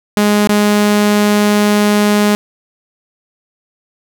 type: tone with dropouts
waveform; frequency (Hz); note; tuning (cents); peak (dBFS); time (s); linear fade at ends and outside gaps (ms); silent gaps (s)
sawtooth; 207.7; G#3; 0; -5; 0.17-2.35; 0; 0.473-0.492
effects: none